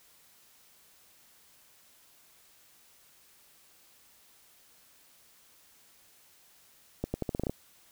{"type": "accelerating click train", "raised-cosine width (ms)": 2, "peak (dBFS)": -17, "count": 9, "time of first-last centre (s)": [7.04, 7.496], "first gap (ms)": 100, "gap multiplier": 0.83, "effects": ["white hiss -61 dBFS RMS until 7.91 s"]}